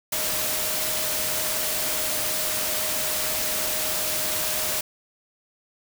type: tone in noise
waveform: sine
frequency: 622.3 Hz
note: D#5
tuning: in tune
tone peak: -36 dBFS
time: 0.12-4.81 s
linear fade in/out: 5 ms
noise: white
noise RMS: -26 dBFS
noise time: 0.12-4.81 s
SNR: -13 dB
effects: none